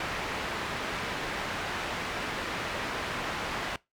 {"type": "low-pass noise", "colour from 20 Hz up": "white", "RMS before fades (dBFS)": -34, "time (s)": [0, 3.76], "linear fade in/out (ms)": 2, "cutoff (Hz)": 2100, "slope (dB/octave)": 12, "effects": ["noise-tail reverb RT60 0.2 s tail -21 dB re dry"]}